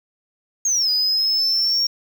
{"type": "exponential two-way sweep", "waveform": "sine", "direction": "down then up", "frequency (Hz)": [6600, 4945, 5560], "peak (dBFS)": -14, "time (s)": [0.65, 1.87], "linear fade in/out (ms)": 5, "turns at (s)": 0.9, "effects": ["tanh soft clip ceiling -15 dBFS", "7-bit"]}